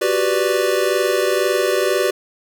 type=chord; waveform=square; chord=G major seventh; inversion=third; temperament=equal; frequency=370 / 392 / 493.9 / 587.3 Hz; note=F#4 / G4 / B4 / D5; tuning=0 / 0 / 0 / 0 cents; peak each=-22 dBFS; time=0.01-2.11 s; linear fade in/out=10 ms; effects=none